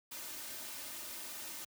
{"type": "noise with comb filter", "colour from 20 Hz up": "white", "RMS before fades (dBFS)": -45, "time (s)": [0.11, 1.65], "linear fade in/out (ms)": 10, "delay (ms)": 3.3, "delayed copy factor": 0.65, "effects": ["high-pass 80 Hz 12 dB/octave"]}